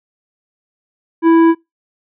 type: tone with tanh clipping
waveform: triangle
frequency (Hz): 329.9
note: E4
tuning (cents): +1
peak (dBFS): -8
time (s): 1.22-1.55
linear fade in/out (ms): 50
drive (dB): 17
effects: noise-tail reverb RT60 0.2 s tail -24 dB re dry + low-pass 2000 Hz 12 dB/octave